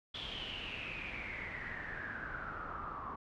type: noise with low-pass filter sweep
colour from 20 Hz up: pink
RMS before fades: -43 dBFS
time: 0.14-3.16 s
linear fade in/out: 10 ms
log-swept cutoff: 3400 to 1100 Hz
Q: 10
effects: none